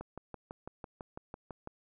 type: click train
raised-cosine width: 1 ms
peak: -28 dBFS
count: 11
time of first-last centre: 0.01-1.674 s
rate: 6.01 Hz
effects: none